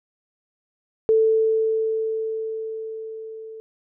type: tone with level ramp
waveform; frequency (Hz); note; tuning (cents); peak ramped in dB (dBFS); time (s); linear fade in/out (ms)
sine; 442.4; A4; +9; -13 to -35; 1.09-3.6; 0
effects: none